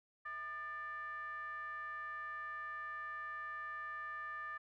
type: ring-modulated tone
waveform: triangle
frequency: 280 Hz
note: C#4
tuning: 18 cents sharp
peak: -37 dBFS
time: 0.25-4.58 s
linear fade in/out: 10 ms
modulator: 1490 Hz
effects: none